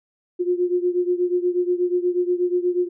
sine beating tone pair, 354.4 / 362.7 Hz, F4 / F#4, +25 / -34 cents, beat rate 8.3 Hz, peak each -20 / -23 dBFS, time 0.39-2.89 s, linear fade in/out 20 ms, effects none

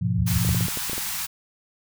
sine chord, F diminished, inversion first, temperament equal with one note detuned, 103.83 / 123.47 / 175.12 Hz, Ab2 / Cb3 / F3, 0 / 0 / +5 cents, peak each -25 dBFS, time 0.01-0.67 s, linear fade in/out 10 ms
sine tone bursts, 78.4 Hz, D#2, 14 cents sharp, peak -22 dBFS, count 3, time 0.18-0.534 s, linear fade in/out 5 ms, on 58 ms, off 90 ms
white band-stop noise, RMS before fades -29 dBFS, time 0.26-1.27 s, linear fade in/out 20 ms, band 210 to 780 Hz, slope 48 dB/octave
clicks, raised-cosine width 2 ms, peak -20 dBFS, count 9, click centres 0.449 / 0.491 / 0.547 / 0.608 / 0.684 / 0.773 / 0.897 / 0.932 / 0.98 s
effects none

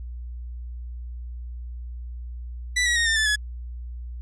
sawtooth tone with pitch steps, 1975.5 / 1915.9 / 1858.2 / 1802.1 / 1747.8 / 1695.1 Hz, B6 / A#6 / A#6 / A6 / A6 / G#6, 0 / +47 / -6 / +41 / -12 / +35 cents, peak -16 dBFS, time 2.76-3.36 s, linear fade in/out 10 ms, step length 100 ms, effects added 60 Hz sine -32 dBFS peak until 4.21 s + resampled to 22050 Hz

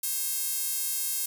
sawtooth tone with high-pass filter, 535 Hz, C5, 38 cents sharp, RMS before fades -30 dBFS, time 0.03-1.26 s, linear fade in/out 5 ms, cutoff 9600 Hz, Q 0.75, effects none

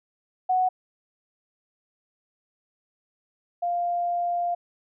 sine tone pair in turn, 740 / 698.5 Hz, F#5 / F5, 0 / 0 cents, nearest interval minor second, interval 100 cents, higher first, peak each -19 / -23 dBFS, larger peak first, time 0.49-0.69 / 3.62-4.55 s, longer second, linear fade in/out 10 ms, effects none

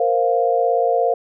sine chord, Bb suspended second, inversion none, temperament equal, 466.2 / 523.3 / 698.5 Hz, Bb4 / C5 / F5, 0 / 0 / 0 cents, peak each -19 / -20 / -18 dBFS, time 0-1.14 s, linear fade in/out 5 ms, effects none

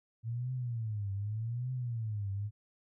sine tone with vibrato, 112.3 Hz, A2, 36 cents sharp, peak -33 dBFS, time 0.23-2.51 s, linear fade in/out 50 ms, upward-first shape triangle, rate 0.84 Hz, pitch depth 250 cents each way, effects none

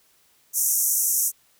white band-pass noise, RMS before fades -22 dBFS, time 0.53-1.32 s, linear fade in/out 50 ms, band 5700 to 15000 Hz, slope 96 dB/octave, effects white hiss -61 dBFS RMS until 1.59 s

